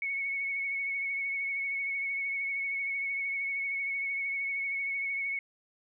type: tone with vibrato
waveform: sine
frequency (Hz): 2212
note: C#7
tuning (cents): -4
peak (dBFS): -30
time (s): 0.02-5.39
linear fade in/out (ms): 2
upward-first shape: triangle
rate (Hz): 13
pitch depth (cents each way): 29
effects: none